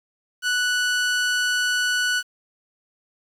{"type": "tone", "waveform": "sawtooth", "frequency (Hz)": 1480, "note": "F#6", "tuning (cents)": 0, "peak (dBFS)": -16, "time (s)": [0.42, 2.23], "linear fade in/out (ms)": 50, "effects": ["low-pass 9000 Hz 12 dB/octave", "8-bit"]}